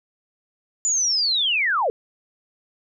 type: linear sweep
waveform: sine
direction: down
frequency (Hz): 7100 to 408.6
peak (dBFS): -18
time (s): 0.85-1.9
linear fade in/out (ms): 0
effects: none